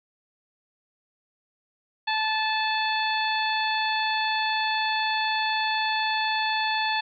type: harmonic tone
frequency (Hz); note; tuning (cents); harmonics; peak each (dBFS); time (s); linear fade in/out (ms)
872; A5; -16; 1 / 2 / 3 / 4 / 5; -26 / -29 / -31 / -32 / -33; 2.07-7.01; 10
effects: none

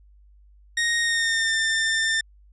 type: tone with pitch glide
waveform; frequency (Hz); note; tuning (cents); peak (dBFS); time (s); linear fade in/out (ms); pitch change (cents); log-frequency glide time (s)
sawtooth; 1864.7 to 1793.9; A#6 to A6; 0 to +33; -17; 0.77-2.21; 5; -67; 1-1.54
effects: added 50 Hz sine -50 dBFS peak until 2.52 s + resampled to 22050 Hz

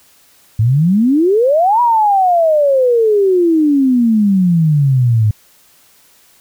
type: exponential two-way sweep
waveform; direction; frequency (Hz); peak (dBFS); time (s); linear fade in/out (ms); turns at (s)
sine; up then down; 103.83 to 980 to 103.83; -8; 0.59-5.31; 5; 1.81
effects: white hiss -49 dBFS RMS until 6.4 s

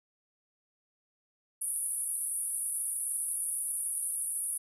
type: band-pass noise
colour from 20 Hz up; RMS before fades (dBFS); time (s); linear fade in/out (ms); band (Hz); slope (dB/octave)
white; -34; 1.61-4.58; 10; 9400 to 11000; 96
effects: none

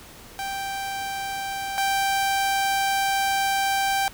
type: tone pair in turn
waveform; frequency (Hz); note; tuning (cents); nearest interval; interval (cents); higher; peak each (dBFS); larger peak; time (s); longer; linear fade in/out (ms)
sawtooth; 784 / 784; G5 / G5; 0 / 0; unison; 0; neither; -24 / -17; second; 0.39-1.78 / 1.78-4.08; second; 0
effects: pink hiss -45 dBFS RMS until 4.13 s

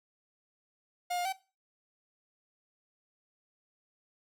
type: tone with pitch steps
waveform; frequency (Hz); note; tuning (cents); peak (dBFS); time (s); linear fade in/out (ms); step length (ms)
45% pulse; 712 / 708 / 767; F5 / F5 / G5; +33 / +23 / -38; -31; 1.1-1.328; 10; 76
effects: noise-tail reverb RT60 0.3 s tail -17 dB re dry

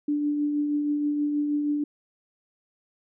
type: tone with tremolo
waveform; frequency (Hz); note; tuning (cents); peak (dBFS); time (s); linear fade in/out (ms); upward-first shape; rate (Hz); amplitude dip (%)
sine; 293.7; D4; 0; -21; 0.08-1.84; 5; triangle; 6.3; 35
effects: none

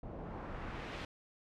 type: noise with low-pass filter sweep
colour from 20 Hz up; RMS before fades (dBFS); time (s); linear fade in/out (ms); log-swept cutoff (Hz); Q
pink; -44; 0.03-1.05; 2; 580 to 3500; 1
effects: none

